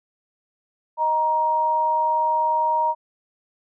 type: tone pair together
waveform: sine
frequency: 623.5 / 941 Hz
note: D#5 / A#5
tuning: +3 / +16 cents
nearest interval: perfect fifth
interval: 713 cents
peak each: -27 / -18 dBFS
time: 0.97-2.95 s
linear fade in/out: 50 ms
effects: none